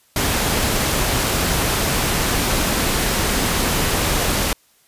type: noise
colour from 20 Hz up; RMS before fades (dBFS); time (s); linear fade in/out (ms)
pink; -19; 0.16-4.53; 2
effects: white hiss -57 dBFS RMS until 4.87 s + resampled to 32000 Hz